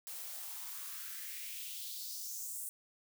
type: noise with high-pass filter sweep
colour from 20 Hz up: blue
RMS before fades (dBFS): -44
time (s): 0.07-2.69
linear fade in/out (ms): 0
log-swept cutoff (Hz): 480 to 9000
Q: 2.8
effects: none